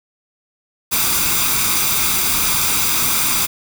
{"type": "noise with comb filter", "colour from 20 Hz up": "white", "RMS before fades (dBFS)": -17, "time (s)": [0.91, 3.47], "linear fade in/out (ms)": 20, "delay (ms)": 0.83, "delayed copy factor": 0.6, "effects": []}